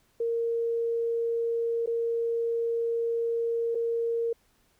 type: tone with dropouts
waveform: sine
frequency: 463.5 Hz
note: A#4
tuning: 10 cents flat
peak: -25 dBFS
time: 0.2-4.33 s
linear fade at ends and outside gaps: 5 ms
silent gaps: 1.861-1.873 / 3.748-3.752 s
effects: pink hiss -67 dBFS RMS until 4.79 s